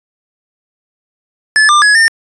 square tone with pitch steps, 1729 / 1194 / 1682 / 1810 Hz, A6 / D6 / G#6 / A6, -31 / +28 / +22 / +48 cents, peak -6 dBFS, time 1.56-2.08 s, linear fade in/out 0 ms, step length 130 ms, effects resampled to 22050 Hz

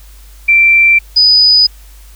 sine tone pair in turn, 2349 / 4977 Hz, D7 / D#8, 0 / 0 cents, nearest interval octave + minor second, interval 1300 cents, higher second, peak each -4 dBFS, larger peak neither, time 0.48-0.99 / 1.16-1.67 s, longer neither, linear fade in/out 10 ms, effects added 50 Hz sine -34 dBFS peak until 2.15 s + white hiss -44 dBFS RMS until 2.15 s

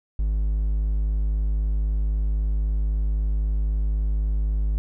triangle tone, 51.91 Hz, G#1, in tune, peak -18 dBFS, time 0.19-4.78 s, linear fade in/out 0 ms, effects none

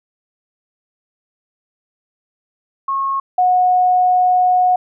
sine tone pair in turn, 1089 / 729.6 Hz, C#6 / F#5, -31 / -24 cents, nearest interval perfect fifth, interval 693 cents, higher first, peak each -16 / -10 dBFS, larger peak second, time 2.88-3.2 / 3.38-4.76 s, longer second, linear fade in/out 5 ms, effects none

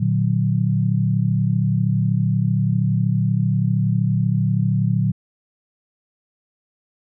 sine chord, Bb augmented, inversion none, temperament equal with one note detuned, 116.54 / 149.14 / 185 Hz, Bb2 / D3 / F#3, 0 / +27 / 0 cents, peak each -19 / -21 / -21 dBFS, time 0-5.12 s, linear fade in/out 10 ms, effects none

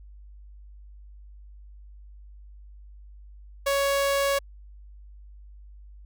sawtooth tone, 557 Hz, C#5, 8 cents sharp, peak -18 dBFS, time 3.66-4.39 s, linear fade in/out 10 ms, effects added 50 Hz sine -44 dBFS peak until 6.05 s

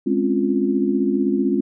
sine chord, Db major seventh, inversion second, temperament equal, 207.7 / 261.6 / 277.2 / 349.2 Hz, Ab3 / C4 / Db4 / F4, 0 / 0 / 0 / 0 cents, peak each -22 dBFS, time 0.06-1.61 s, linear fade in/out 10 ms, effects none

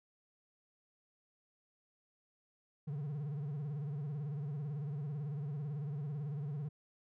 triangle tone with vibrato, 145.2 Hz, D3, 19 cents flat, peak -35 dBFS, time 2.87-6.69 s, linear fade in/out 10 ms, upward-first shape sine, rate 18 Hz, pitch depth 130 cents each way, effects none

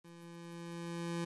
25% pulse tone with level ramp, 170 Hz, F3, 46 cents flat, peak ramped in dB -49 to -31 dBFS, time 0.04-1.25 s, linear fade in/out 10 ms, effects resampled to 24000 Hz + 11-bit

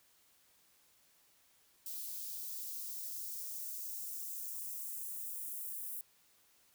violet noise with high-pass filter sweep, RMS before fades -43 dBFS, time 1.86-6.01 s, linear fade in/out 2 ms, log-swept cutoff 3700 to 9900 Hz, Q 1.3, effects white hiss -69 dBFS RMS until 6.74 s

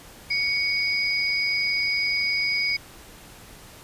sine tone pair together, 2231 / 4939 Hz, C#7 / D#8, +11 / -14 cents, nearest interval octave + major second, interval 1375 cents, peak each -23 / -26 dBFS, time 0.3-2.77 s, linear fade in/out 10 ms, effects pink hiss -46 dBFS RMS until 3.83 s + resampled to 32000 Hz

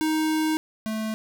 square tone pair in turn, 313 / 218.6 Hz, D#4 / A3, +10 / -11 cents, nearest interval tritone, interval 621 cents, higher first, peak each -22 / -27 dBFS, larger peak first, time 0.01-0.57 / 0.86-1.14 s, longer first, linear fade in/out 0 ms, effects none

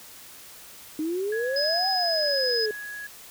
sine exponential two-way sweep, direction up then down, 302 to 782 to 419.5 Hz, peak -25 dBFS, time 0.99-2.71 s, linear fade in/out 2 ms, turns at 1.89 s
sine tone with tremolo, 1671 Hz, G#6, 10 cents sharp, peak -31 dBFS, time 1.32-3.07 s, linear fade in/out 5 ms, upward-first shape square, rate 1.1 Hz, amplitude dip 30%
sine tone, 5040 Hz, D#8, 21 cents sharp, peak -24 dBFS, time 1.56-2.66 s, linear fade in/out 5 ms
effects white hiss -46 dBFS RMS until 3.3 s

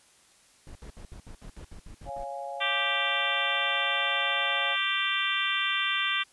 brown noise bursts, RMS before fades -43 dBFS, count 11, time 0.67-2.243 s, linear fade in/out 2 ms, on 83 ms, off 66 ms
sine chord, Db major, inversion none, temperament equal, 554.4 / 698.5 / 830.6 Hz, Db5 / F5 / Ab5, 0 / 0 / 0 cents, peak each -38 dBFS, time 2.05-4.77 s, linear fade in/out 50 ms
harmonic tone, 392 Hz, G4, in tune, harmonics 3 / 4 / 5 / 6 / 7 / 8 / 9, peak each -33 / -33 / -33 / -33 / -33 / -33 / -33 dBFS, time 2.6-6.24 s, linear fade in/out 20 ms
effects white hiss -60 dBFS RMS until 6.32 s + resampled to 24000 Hz

